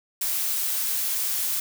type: noise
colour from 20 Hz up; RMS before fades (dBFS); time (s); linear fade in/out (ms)
blue; -26; 0.21-1.6; 5
effects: none